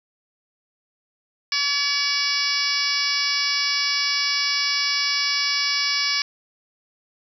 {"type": "harmonic tone", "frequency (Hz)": 570, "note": "C#5", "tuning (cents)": 48, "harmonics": [2, 3, 4, 5, 6, 7, 8, 9, 10], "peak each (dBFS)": [-33, -31, -26, -32, -33, -32, -27, -24, -33], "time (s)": [1.52, 6.22], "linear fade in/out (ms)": 2, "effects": ["9-bit"]}